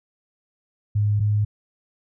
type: tone pair in turn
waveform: sine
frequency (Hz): 104.1 / 104.7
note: G#2 / G#2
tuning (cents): +5 / +15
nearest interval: unison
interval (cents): 10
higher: second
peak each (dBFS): -17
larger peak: neither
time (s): 0.95-1.2 / 1.2-1.45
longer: neither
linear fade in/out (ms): 10
effects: none